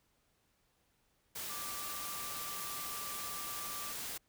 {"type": "tone in noise", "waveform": "sine", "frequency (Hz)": 1174.7, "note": "D6", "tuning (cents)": 0, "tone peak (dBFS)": -46, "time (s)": [1.49, 3.93], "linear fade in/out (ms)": 10, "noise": "white", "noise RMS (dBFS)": -42, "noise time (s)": [1.35, 4.18], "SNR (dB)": -7, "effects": ["pink hiss -75 dBFS RMS until 4.28 s"]}